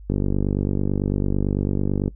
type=click train; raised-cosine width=3 ms; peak=-9 dBFS; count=98; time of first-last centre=0.1-2.08 s; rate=49 Hz; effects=noise-tail reverb RT60 0.1 s tail -20 dB re dry + added 50 Hz sine -38 dBFS peak until 2.15 s